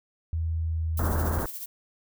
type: tone with pitch glide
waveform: sine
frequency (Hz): 81.5 to 80.01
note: E2 to D#2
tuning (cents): -19 to +49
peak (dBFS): -25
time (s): 0.33-1.39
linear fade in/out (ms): 0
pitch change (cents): -32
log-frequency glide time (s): 0.52-1.27
type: noise with tremolo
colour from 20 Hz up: violet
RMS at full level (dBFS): -35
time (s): 0.97-1.66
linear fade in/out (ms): 5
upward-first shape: triangle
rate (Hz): 14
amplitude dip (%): 60
type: low-pass noise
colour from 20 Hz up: pink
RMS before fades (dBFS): -30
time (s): 0.99-1.46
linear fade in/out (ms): 2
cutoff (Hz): 1600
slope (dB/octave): 48
effects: none